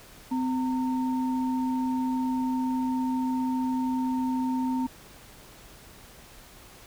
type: tone pair together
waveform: sine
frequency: 256.4 / 915 Hz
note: C4 / A#5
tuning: -35 / -32 cents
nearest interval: octave + minor seventh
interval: 2203 cents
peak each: -25 / -33 dBFS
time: 0.31-4.87 s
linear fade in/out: 10 ms
effects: pink hiss -50 dBFS RMS until 6.86 s